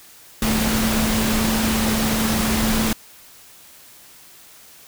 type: tone in noise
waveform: sine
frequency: 220 Hz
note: A3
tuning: in tune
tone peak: -20 dBFS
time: 0.42-2.93 s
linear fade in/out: 2 ms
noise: pink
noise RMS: -22 dBFS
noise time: 0.42-2.93 s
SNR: -1 dB
effects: white hiss -46 dBFS RMS until 4.87 s